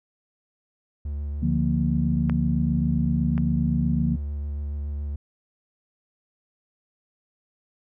triangle tone with vibrato, 72.5 Hz, D2, 22 cents flat, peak -25 dBFS, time 1.05-5.16 s, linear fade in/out 5 ms, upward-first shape sine, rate 7.1 Hz, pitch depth 20 cents each way
sine chord, Bb major, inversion first, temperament equal, 146.83 / 174.61 / 233.1 Hz, D3 / F3 / Bb3, 0 / 0 / 0 cents, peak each -25 dBFS, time 1.42-4.16 s, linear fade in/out 10 ms
clicks, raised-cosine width 0.5 ms, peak -17 / -21 dBFS, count 2, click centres 2.297 / 3.379 s
effects none

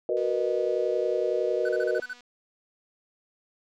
sine chord, B major seventh, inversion second, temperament just, 370.4 / 463 / 493.9 / 617.4 Hz, F#4 / A#4 / B4 / D#5, +2 / -12 / 0 / -14 cents, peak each -29 dBFS, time 0.09-2 s, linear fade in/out 2 ms
click train, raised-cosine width 0.2 ms, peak -36 dBFS, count 498, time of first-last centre 0.17-2.207 s, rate 244 Hz
triangle tone bursts, 1500 Hz, F#6, 23 cents sharp, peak -30 dBFS, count 7, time 1.65-2.134 s, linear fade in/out 5 ms, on 40 ms, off 34 ms
effects none

